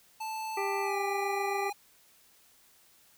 square tone with pitch glide, 878 to 819.2 Hz, A5 to G#5, -4 to -24 cents, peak -35 dBFS, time 0.2-1.73 s, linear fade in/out 10 ms, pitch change -120 cents, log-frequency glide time 0.82-0.97 s
harmonic tone, 395.9 Hz, G4, 17 cents sharp, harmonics 1 / 2 / 3 / 5 / 6, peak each -33 / -36 / -38 / -40 / -41 dBFS, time 0.57-1.7 s, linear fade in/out 5 ms
effects white hiss -62 dBFS RMS until 3.17 s

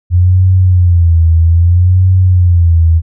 sine tone with vibrato, 87.31 Hz, F2, in tune, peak -4 dBFS, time 0.1-3.02 s, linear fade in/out 50 ms, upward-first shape sine, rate 0.62 Hz, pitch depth 110 cents each way, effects none

